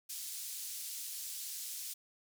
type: band-pass noise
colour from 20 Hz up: white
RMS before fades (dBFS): -43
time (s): 0.09-1.94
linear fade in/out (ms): 10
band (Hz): 4400 to 14000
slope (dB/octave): 12
effects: none